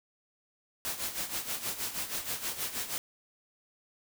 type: noise with tremolo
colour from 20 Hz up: white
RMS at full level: -33 dBFS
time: 0.85-2.98 s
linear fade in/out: 0 ms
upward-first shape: sine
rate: 6.3 Hz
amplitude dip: 70%
effects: none